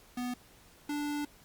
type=tone pair in turn; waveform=square; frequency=246.9 / 292.9 Hz; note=B3 / D4; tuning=0 / -5 cents; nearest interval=minor third; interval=295 cents; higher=second; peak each=-34 / -33 dBFS; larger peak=second; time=0.17-0.34 / 0.89-1.25 s; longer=second; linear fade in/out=5 ms; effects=pink hiss -59 dBFS RMS until 1.44 s + Opus 48 kbps